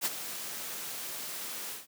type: noise with ADSR envelope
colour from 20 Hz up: white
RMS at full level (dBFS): -28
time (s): 0.01-1.87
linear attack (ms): 45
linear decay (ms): 32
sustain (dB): -11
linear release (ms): 160
effects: high-pass 150 Hz 12 dB/octave